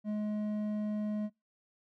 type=tone with hard clipping; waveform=sine; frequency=210.9 Hz; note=G#3; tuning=27 cents sharp; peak=-33 dBFS; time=0.04-1.3 s; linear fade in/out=50 ms; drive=6 dB; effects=noise-tail reverb RT60 0.2 s tail -24 dB re dry